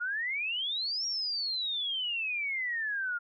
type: exponential two-way sweep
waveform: sine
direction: up then down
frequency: 1396.9 to 5650 to 1396.9 Hz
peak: -30 dBFS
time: 0-3.19 s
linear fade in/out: 20 ms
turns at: 1.06 s
effects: none